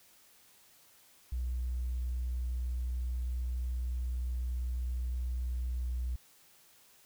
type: tone with tanh clipping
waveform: triangle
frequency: 61.6 Hz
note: B1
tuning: 4 cents flat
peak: -31 dBFS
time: 1.32-6.16 s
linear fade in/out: 5 ms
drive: 2 dB
effects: white hiss -62 dBFS RMS until 7.05 s